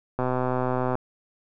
click train, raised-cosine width 1 ms, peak -12 dBFS, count 98, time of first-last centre 0.19-0.954 s, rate 127 Hz, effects none

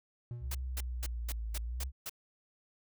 triangle tone with exponential decay, 119.9 Hz, A#2, 49 cents sharp, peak -34 dBFS, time 0.31-0.82 s, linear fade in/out 0 ms, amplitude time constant 110 ms
sine linear two-way sweep, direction down then up, 66.9 to 54.3 to 66.9 Hz, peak -35 dBFS, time 0.4-1.92 s, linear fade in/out 50 ms, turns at 1.55 s
white noise bursts, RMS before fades -40 dBFS, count 7, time 0.51-2.096 s, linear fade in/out 5 ms, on 38 ms, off 220 ms
effects none

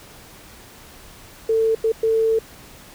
sine tone bursts at uneven times, 446.8 Hz, A4, 27 cents sharp, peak -15 dBFS, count 3, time 1.49-1.75 / 1.84-1.92 / 2.03-2.39 s, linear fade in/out 5 ms, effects pink hiss -44 dBFS RMS until 2.94 s

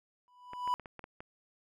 triangle tone with exponential growth, 989 Hz, B5, 2 cents sharp, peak -24 dBFS, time 0.28-0.74 s, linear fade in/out 0 ms, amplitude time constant 100 ms
clicks, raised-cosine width 0.5 ms, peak -30 dBFS, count 7, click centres 0.534 / 0.676 / 0.797 / 0.858 / 0.993 / 1.041 / 1.205 s
effects none

